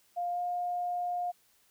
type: tone with pitch glide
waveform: sine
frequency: 703 to 709.9 Hz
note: F5 to F5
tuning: +11 to +28 cents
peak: -30 dBFS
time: 0.16-1.32 s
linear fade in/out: 20 ms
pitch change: +17 cents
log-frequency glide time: 0.32-0.39 s
effects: white hiss -67 dBFS RMS until 1.7 s